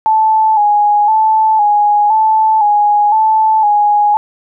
sine tone with vibrato, 852 Hz, G#5, 44 cents sharp, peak -7 dBFS, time 0.06-4.17 s, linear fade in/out 0 ms, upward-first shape square, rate 0.98 Hz, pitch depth 45 cents each way, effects none

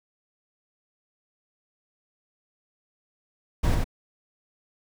brown noise with echo, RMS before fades -21 dBFS, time 3.63-3.75 s, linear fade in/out 10 ms, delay 93 ms, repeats 1, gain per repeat -3 dB, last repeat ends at 3.843 s, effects none

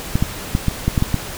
clicks, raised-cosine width 5 ms, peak -3 dBFS, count 8, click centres 0.155 / 0.225 / 0.551 / 0.683 / 0.88 / 0.978 / 1.024 / 1.143 s, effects pink hiss -30 dBFS RMS until 1.37 s

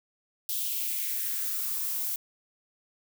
violet noise with high-pass filter sweep, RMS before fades -31 dBFS, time 0.49-2.16 s, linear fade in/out 2 ms, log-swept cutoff 3500 to 740 Hz, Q 3.1, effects none

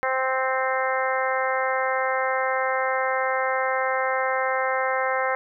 harmonic tone, 261.6 Hz, C4, in tune, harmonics 2 / 3 / 4 / 5 / 6 / 7 / 8, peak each -26 / -28 / -29 / -30 / -31 / -31 / -32 dBFS, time 0.03-5.35 s, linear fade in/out 0 ms, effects none

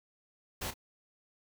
pink noise with echo, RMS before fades -37 dBFS, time 0.61-0.71 s, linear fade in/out 10 ms, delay 31 ms, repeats 1, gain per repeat -11 dB, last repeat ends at 0.741 s, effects none

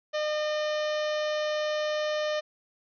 harmonic tone with a mistuned harmonic, 607 Hz, D#5, 43 cents flat, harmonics 1 / 2 / 3 / 4 / 5 / 6 / 7 / 8 / 9 / 10, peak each -27 / -38 / -37 / -44 / -41 / -44 / -45 / -50 / -48 / -51 dBFS, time 0.13-2.41 s, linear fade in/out 20 ms, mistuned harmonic 7, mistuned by -21 cents, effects none

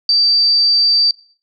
sine tone, 4651 Hz, D8, 18 cents flat, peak -9 dBFS, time 0.09-1.11 s, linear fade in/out 2 ms, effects noise-tail reverb RT60 0.5 s tail -22 dB re dry

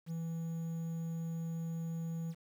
triangle tone with quantisation, 164.81 Hz, E3, in tune, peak -34 dBFS, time 0.06-2.35 s, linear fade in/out 50 ms, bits 10, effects none

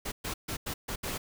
pink noise bursts at uneven times, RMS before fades -35 dBFS, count 6, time 0.05-0.12 / 0.24-0.34 / 0.48-0.57 / 0.66-0.74 / 0.88-0.96 / 1.03-1.18 s, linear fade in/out 10 ms, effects none

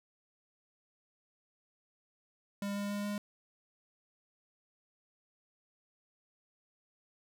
square tone with pitch steps, 201.3 / 202.7 / 204.1 / 205.5 Hz, G3 / G#3 / G#3 / G#3, +46 / -42 / -30 / -18 cents, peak -35 dBFS, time 2.62-3.18 s, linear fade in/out 2 ms, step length 140 ms, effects none

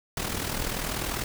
pink noise with amplitude modulation, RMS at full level -28 dBFS, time 0.17-1.24 s, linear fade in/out 2 ms, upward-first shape sine, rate 40.3 Hz, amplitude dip 60%, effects none

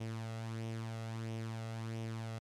sawtooth tone with flanger, 112.8 Hz, A2, 44 cents sharp, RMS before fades -41 dBFS, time 0-2.39 s, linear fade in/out 10 ms, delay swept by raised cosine 0.33 to 1.53 ms, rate 1.5 Hz, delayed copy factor +0.5, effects low-pass 9000 Hz 12 dB/octave + MP3 96 kbps

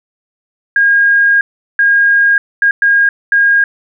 sine tone bursts at uneven times, 1626 Hz, G#6, 37 cents flat, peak -6 dBFS, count 5, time 0.76-1.41 / 1.79-2.38 / 2.62-2.71 / 2.82-3.09 / 3.32-3.64 s, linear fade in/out 2 ms, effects none

